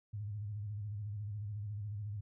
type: tone with vibrato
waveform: sine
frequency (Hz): 103.83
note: G#2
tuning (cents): 0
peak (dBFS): -38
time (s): 0.13-2.21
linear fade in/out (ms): 10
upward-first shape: square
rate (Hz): 14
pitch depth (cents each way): 65
effects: none